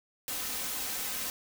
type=noise with comb filter; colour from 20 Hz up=white; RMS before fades=-35 dBFS; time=0.28-1.3 s; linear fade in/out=0 ms; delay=3.9 ms; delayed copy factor=+0.5; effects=none